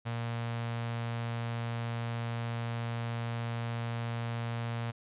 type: tone with notch filter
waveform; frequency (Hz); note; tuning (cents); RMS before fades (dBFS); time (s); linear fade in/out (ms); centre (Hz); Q
sawtooth; 116.8; A#2; +4; -35; 0.05-4.92; 20; 320; 1.2
effects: resampled to 8000 Hz